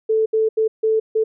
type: tone bursts at uneven times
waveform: sine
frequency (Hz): 440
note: A4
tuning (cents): 0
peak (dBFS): -14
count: 5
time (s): 0.09-0.26 / 0.33-0.49 / 0.57-0.68 / 0.83-1 / 1.15-1.24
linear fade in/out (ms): 10
effects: none